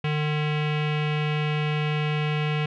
square tone with low-pass filter, 150.9 Hz, D3, 47 cents sharp, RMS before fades -25 dBFS, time 0.04-2.66 s, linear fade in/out 5 ms, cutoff 2700 Hz, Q 3.7, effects none

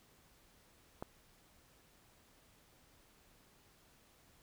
click, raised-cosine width 1 ms, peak -27 dBFS, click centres 1.025 s, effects pink hiss -67 dBFS RMS until 4.42 s

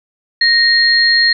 sine tone pair together, 1864.7 / 4241 Hz, A#6 / C8, 0 / +23 cents, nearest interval octave + major second, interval 1423 cents, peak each -11 dBFS, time 0.41-1.33 s, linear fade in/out 5 ms, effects none

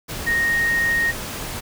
sine tone in noise, 1862 Hz, A#6, 2 cents flat, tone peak -17 dBFS, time 0.26-1.12 s, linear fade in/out 20 ms, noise pink, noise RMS -30 dBFS, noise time 0.08-1.61 s, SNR +10 dB, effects none

